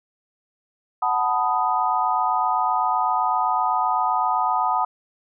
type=chord; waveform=sine; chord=B dominant seventh; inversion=second; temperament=equal; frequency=740 / 880 / 987.8 / 1244.5 Hz; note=F#5 / A5 / B5 / D#6; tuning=0 / 0 / 0 / 0 cents; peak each=-24 dBFS; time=1.02-4.85 s; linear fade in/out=5 ms; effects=none